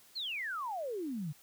sine exponential sweep, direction down, 4435 to 138.7 Hz, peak -35 dBFS, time 0.15-1.33 s, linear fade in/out 20 ms, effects white hiss -61 dBFS RMS until 1.42 s

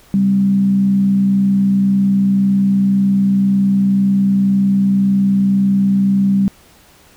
sine tone with frequency modulation, 196.3 Hz, G3, 3 cents sharp, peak -10 dBFS, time 0.14-6.48 s, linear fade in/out 0 ms, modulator 61.9 Hz, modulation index 0.29, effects pink hiss -47 dBFS RMS until 7.16 s

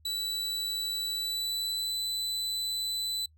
40% pulse tone with pitch glide, 3951 to 3997 Hz, B7 to B7, 0 to +20 cents, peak -29 dBFS, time 0.05-3.26 s, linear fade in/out 5 ms, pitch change +20 cents, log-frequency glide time 1.12-1.95 s, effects noise-tail reverb RT60 0.1 s tail -26 dB re dry + added 78 Hz sine -58 dBFS peak until 3.37 s

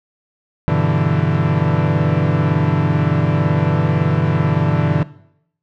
40% pulse chord, E minor seventh, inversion first, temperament equal, 98 / 123.47 / 146.83 / 164.81 Hz, G2 / B2 / D3 / E3, 0 / 0 / 0 / 0 cents, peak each -21 / -21 / -16 / -18 dBFS, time 0.68-5.03 s, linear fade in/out 0 ms, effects noise-tail reverb RT60 0.7 s tail -18 dB re dry + low-pass 2000 Hz 12 dB/octave

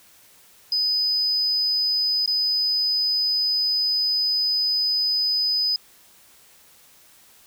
sine tone with dropouts, 5000 Hz, D#8, 8 cents sharp, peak -18 dBFS, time 0.72-5.76 s, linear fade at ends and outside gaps 2 ms, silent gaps 2.26-2.276 s, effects tanh soft clip ceiling -15 dBFS + white hiss -53 dBFS RMS until 7.46 s

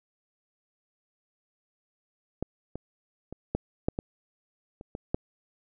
clicks, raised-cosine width 2 ms, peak -16 / -22 / -25 / -13 / -11 / -17 / -29 / -22 / -12 dBFS, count 9, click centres 2.426 / 2.756 / 3.326 / 3.55 / 3.885 / 3.989 / 4.811 / 4.951 / 5.145 s, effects none

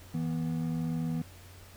triangle tone pair together, 162.45 / 243.4 Hz, E3 / B3, -25 / -25 cents, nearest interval perfect fifth, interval 700 cents, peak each -29 / -32 dBFS, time 0.14-1.22 s, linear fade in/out 5 ms, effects added 91 Hz sine -51 dBFS peak until 1.76 s + pink hiss -54 dBFS RMS until 1.76 s

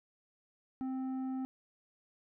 triangle tone with tanh clipping, 261.5 Hz, C4, 1 cent flat, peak -36 dBFS, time 0.81-1.45 s, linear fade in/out 0 ms, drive 12 dB, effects none

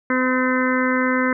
harmonic tone, 255.9 Hz, C4, 38 cents flat, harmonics 1 / 2 / 4 / 5 / 6 / 7 / 8, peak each -20 / -24 / -26 / -28 / -25 / -28 / -27 dBFS, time 0.1-1.33 s, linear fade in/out 2 ms, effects none

